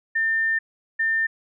sine tone pair in turn, 1800 / 1800 Hz, A6 / A6, +39 / +39 cents, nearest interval unison, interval 0 cents, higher neither, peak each -19 dBFS, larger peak neither, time 0.15-0.59 / 0.99-1.27 s, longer first, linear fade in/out 10 ms, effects none

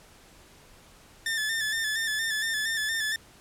sawtooth tone with vibrato, 1766 Hz, A6, 6 cents sharp, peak -23 dBFS, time 1.26-3.16 s, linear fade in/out 2 ms, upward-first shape square, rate 4.3 Hz, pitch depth 38 cents each way, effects pink hiss -54 dBFS RMS until 3.4 s + low-pass 12000 Hz 12 dB/octave

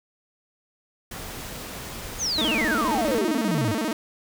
pink noise, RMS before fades -36 dBFS, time 1.11-3.19 s, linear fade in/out 5 ms
sine exponential sweep, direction down, 6860 to 92.3 Hz, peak -23 dBFS, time 2.18-3.75 s, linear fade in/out 50 ms
sawtooth tone with vibrato, 264.6 Hz, C4, 20 cents sharp, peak -20 dBFS, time 2.38-3.93 s, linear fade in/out 2 ms, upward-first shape square, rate 15 Hz, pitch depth 290 cents each way
effects none

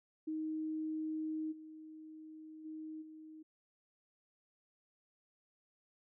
sine tone with level steps, 313.2 Hz, D#4, 11 cents sharp, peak -36 / -49 / -43 / -50 dBFS, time 0.27-3.43 s, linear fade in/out 10 ms, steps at 1.51 / 2.64 / 3.01 s, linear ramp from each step 20 ms, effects none

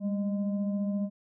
sine tone with frequency modulation, 199.7 Hz, G3, 32 cents sharp, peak -27 dBFS, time 0-1.1 s, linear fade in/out 50 ms, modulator 414 Hz, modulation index 0.47, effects none

